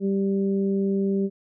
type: harmonic tone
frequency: 196 Hz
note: G3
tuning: in tune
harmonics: 1 / 2 / 3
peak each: -22 / -25 / -41 dBFS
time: 0-1.3 s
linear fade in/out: 50 ms
effects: none